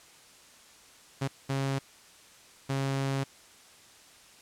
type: tone bursts at uneven times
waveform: sawtooth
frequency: 136.2 Hz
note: C#3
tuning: 30 cents flat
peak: -24 dBFS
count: 3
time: 1.21-1.28 / 1.49-1.79 / 2.69-3.24 s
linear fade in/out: 10 ms
effects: white hiss -55 dBFS RMS until 4.41 s + low-pass 9000 Hz 12 dB/octave